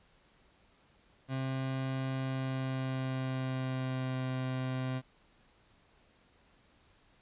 30% pulse tone with pitch glide, 132.4 to 129.53 Hz, C3 to C3, +21 to -17 cents, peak -30 dBFS, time 1.28-5.02 s, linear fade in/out 50 ms, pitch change -38 cents, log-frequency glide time 2.15-4.22 s, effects pink hiss -66 dBFS RMS until 7.21 s + resampled to 8000 Hz

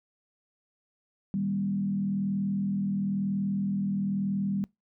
sine tone with frequency modulation, 196.3 Hz, G3, 3 cents sharp, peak -26 dBFS, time 1.34-4.64 s, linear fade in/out 0 ms, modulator 41 Hz, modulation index 0.64, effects noise-tail reverb RT60 0.2 s tail -24 dB re dry

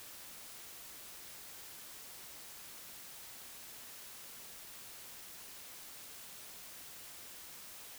silence, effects white hiss -51 dBFS RMS until 7.98 s

